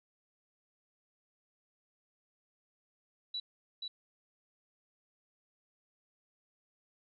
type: tone with echo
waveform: sine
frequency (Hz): 3936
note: B7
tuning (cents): -7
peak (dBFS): -35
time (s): 3.34-3.4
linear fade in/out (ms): 5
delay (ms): 480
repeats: 1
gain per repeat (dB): -3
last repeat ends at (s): 3.88
effects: none